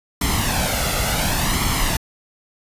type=noise with flanger; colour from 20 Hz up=pink; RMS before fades=-20 dBFS; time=0.21-1.97 s; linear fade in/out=5 ms; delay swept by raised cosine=0.94 to 1.48 ms; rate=0.69 Hz; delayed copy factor=+0.6; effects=resampled to 32000 Hz